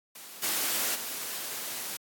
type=noise with level steps; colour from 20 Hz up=white; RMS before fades=-45 / -29 / -36 dBFS; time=0.15-1.97 s; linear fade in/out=5 ms; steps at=0.42 / 0.94 s; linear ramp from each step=20 ms; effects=high-pass 200 Hz 12 dB/octave + AAC 64 kbps